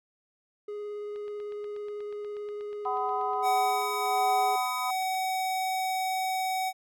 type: tone with vibrato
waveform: triangle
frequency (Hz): 415.3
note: G#4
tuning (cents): 0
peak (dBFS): -32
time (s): 0.68-4.56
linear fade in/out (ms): 5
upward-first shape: sine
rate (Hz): 18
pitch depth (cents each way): 9
type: click train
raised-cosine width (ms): 0.3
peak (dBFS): -37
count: 34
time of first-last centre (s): 1.16-5.146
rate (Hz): 8.28
type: harmonic tone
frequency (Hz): 251.4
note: B3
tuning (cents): +31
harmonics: 3 / 4 / 5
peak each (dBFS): -30 / -32 / -34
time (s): 2.85-4.91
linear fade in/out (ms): 10
type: tone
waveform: square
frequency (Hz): 753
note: F#5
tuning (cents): +30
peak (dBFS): -28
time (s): 3.42-6.73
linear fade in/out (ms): 50
effects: none

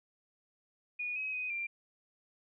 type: tone with pitch steps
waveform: sine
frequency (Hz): 2455 / 2543 / 2502 / 2374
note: D#7 / D#7 / D#7 / D7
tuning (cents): -24 / +37 / +9 / +18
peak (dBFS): -34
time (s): 0.99-1.67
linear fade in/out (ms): 10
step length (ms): 170
effects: none

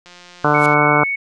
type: click train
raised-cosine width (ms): 0.2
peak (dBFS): -24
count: 121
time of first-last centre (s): 0.06-0.738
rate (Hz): 177
type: harmonic tone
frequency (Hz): 148.4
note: D3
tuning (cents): +18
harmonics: 1 / 2 / 3 / 4 / 5 / 6 / 7 / 8 / 9 / 10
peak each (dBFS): -21 / -21 / -21 / -21 / -21 / -21 / -21 / -21 / -21 / -21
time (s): 0.44-1.04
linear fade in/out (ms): 5
type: noise with exponential growth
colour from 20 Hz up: white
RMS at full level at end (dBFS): -27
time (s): 0.52-0.66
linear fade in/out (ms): 1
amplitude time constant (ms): 29
type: tone with vibrato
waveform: sine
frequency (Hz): 2217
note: C#7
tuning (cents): 0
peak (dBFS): -18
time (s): 0.54-1.16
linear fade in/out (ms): 10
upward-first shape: sine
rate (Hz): 11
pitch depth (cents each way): 8
effects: resampled to 24000 Hz

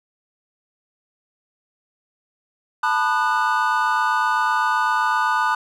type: chord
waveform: triangle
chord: B dominant seventh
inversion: third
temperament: equal with one note detuned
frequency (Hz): 880 / 987.8 / 1218.2 / 1480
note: A5 / B5 / D#6 / F#6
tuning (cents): 0 / 0 / -37 / 0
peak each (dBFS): -21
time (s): 2.83-5.55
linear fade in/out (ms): 5
effects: none

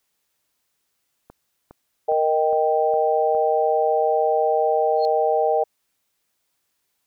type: click train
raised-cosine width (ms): 1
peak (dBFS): -28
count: 6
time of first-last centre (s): 1.3-3.349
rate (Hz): 2.44
type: chord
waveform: sine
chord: Eb major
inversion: second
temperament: equal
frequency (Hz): 466.2 / 622.3 / 784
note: Bb4 / Eb5 / G5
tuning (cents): 0 / 0 / 0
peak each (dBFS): -21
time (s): 2.08-5.64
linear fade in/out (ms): 10
type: tone with exponential growth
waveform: sine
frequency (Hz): 4255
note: C8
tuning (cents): +28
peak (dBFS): -28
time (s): 4.96-5.05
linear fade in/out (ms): 0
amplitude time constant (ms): 18
effects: white hiss -73 dBFS RMS until 7.06 s

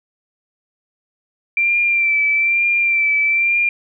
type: tone with vibrato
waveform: sine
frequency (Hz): 2353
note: D7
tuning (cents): +3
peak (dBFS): -13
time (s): 1.57-3.69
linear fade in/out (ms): 2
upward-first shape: sine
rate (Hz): 1.1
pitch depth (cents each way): 34
effects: none

